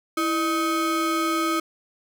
square ring-modulated tone, 468.8 Hz, A#4, 10 cents sharp, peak -19 dBFS, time 0.17-1.6 s, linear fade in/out 5 ms, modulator 798 Hz, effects none

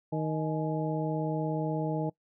harmonic tone with a mistuned harmonic, 156.4 Hz, D#3, 9 cents sharp, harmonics 1 / 2 / 3 / 4 / 5, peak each -31 / -34 / -36 / -37 / -38 dBFS, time 0.12-2.1 s, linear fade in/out 10 ms, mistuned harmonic 5, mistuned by +120 cents, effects noise-tail reverb RT60 0.1 s tail -22 dB re dry

